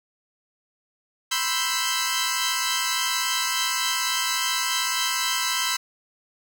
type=chord; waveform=10% pulse; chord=C major seventh; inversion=third; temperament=equal; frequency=987.8 / 1046.5 / 1318.5 / 1568 Hz; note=B5 / C6 / E6 / G6; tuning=0 / 0 / 0 / 0 cents; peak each=-20 dBFS; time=1.31-5.77 s; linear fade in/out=10 ms; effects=none